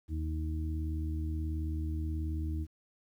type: harmonic tone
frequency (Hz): 78.6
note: D#2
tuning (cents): +18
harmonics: 1 / 2 / 3 / 4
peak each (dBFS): -32 / -46 / -48 / -41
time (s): 0.08-2.67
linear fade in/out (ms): 50
effects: 11-bit